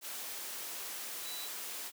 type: tone in noise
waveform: sine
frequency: 3951 Hz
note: B7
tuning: in tune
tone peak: -44 dBFS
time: 1.23-1.5 s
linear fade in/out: 50 ms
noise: white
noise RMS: -42 dBFS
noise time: 0.01-1.92 s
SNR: -5 dB
effects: high-pass 300 Hz 12 dB/octave